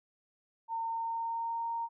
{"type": "tone with pitch glide", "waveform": "sine", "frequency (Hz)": [911, 925.3], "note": ["A#5", "A#5"], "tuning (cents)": [-40, -13], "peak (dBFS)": -32, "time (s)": [0.68, 1.89], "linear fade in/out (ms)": 50, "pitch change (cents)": 27, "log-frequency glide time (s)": [0.84, 1.7], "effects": []}